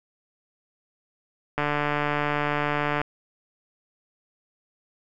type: click train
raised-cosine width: 0.5 ms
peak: -10 dBFS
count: 212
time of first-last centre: 1.58-3.015 s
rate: 147 Hz
effects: none